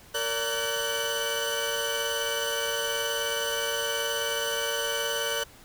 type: tone cluster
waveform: sawtooth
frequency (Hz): 460.6 / 575 / 1510 / 3001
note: A#4 / D5 / F#6 / F#7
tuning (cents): -21 / -37 / +35 / +24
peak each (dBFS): -29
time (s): 0.14-5.44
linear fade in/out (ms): 10
effects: pink hiss -52 dBFS RMS until 5.64 s